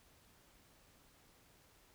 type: silence
effects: pink hiss -67 dBFS RMS until 1.94 s